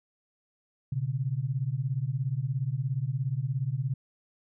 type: beating tone pair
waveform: sine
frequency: 123.47 / 140.47 Hz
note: B2 / C#3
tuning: 0 / +23 cents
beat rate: 17 Hz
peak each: -30 dBFS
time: 0.92-3.94 s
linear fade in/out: 5 ms
effects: none

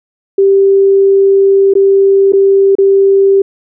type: tone with dropouts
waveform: sine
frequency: 392 Hz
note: G4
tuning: in tune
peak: -4 dBFS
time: 0.38-3.42 s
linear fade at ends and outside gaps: 5 ms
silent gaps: 1.738-1.752 / 2.323-2.333 / 2.753-2.784 s
effects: none

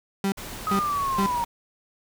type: tone bursts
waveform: 35% pulse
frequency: 195.9 Hz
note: G3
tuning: 1 cent flat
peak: -20 dBFS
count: 3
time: 0.24-1.263 s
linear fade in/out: 2 ms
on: 81 ms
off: 390 ms
type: noise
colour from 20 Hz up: pink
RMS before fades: -37 dBFS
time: 0.37-1.45 s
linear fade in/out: 10 ms
type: linear sweep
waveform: sine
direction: down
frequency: 1272 to 931 Hz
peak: -23 dBFS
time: 0.67-1.44 s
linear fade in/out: 0 ms
effects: none

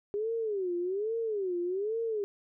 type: tone with vibrato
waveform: sine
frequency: 400 Hz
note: G4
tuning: 35 cents sharp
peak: -29 dBFS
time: 0.14-2.24 s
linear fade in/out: 0 ms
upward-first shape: sine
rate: 1.2 Hz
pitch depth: 240 cents each way
effects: none

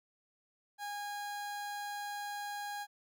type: tone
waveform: 30% pulse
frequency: 820 Hz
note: G#5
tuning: 22 cents flat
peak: -36 dBFS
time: 0.78-2.87 s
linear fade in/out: 50 ms
effects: none

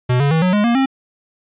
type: tone with pitch steps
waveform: square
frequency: 124.9 / 141.82 / 161.04 / 182.86 / 207.6 / 235.8 / 267.7 Hz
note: B2 / C#3 / E3 / F#3 / G#3 / A#3 / C4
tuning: +20 / +40 / -40 / -20 / 0 / +20 / +40 cents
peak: -13 dBFS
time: 0.09-0.86 s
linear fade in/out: 10 ms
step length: 110 ms
effects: resampled to 8000 Hz + 9-bit

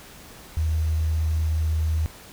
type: tone with quantisation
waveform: sine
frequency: 79.1 Hz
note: D#2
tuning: 29 cents sharp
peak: -20 dBFS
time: 0.57-2.06 s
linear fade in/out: 0 ms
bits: 8
effects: pink hiss -45 dBFS RMS until 2.32 s

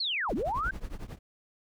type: linear two-way sweep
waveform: sine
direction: down then up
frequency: 4435 to 185.8 to 1595 Hz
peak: -28 dBFS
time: 0-0.71 s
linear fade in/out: 5 ms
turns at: 0.34 s
type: noise with tremolo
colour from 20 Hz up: brown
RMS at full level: -35 dBFS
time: 0.28-1.19 s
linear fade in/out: 20 ms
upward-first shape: triangle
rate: 11 Hz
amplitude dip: 95%
effects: none

